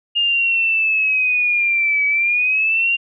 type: linear two-way sweep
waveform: sine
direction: down then up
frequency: 2831 to 2274 to 2790 Hz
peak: -14 dBFS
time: 0.15-2.97 s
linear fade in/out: 20 ms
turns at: 2.06 s
effects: none